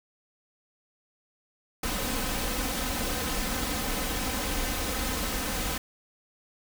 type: noise with comb filter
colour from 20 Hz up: pink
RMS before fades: -30 dBFS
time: 1.83-5.78 s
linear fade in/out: 5 ms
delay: 3.9 ms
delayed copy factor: +0.6
effects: none